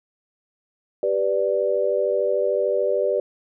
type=chord; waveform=sine; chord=G major; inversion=none; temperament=equal; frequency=392 / 493.9 / 587.3 Hz; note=G4 / B4 / D5; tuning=0 / 0 / 0 cents; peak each=-24 / -23 / -22 dBFS; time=1.03-3.2 s; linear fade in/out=2 ms; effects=none